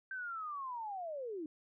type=linear sweep; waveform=sine; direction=down; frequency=1568 to 293.7 Hz; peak=-39 dBFS; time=0.11-1.46 s; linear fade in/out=2 ms; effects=none